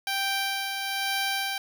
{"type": "tone with tremolo", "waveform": "10% pulse", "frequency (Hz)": 784, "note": "G5", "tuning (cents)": 0, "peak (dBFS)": -17, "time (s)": [0.07, 1.58], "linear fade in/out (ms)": 2, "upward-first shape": "sine", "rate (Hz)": 1.1, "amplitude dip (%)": 40, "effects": ["9-bit"]}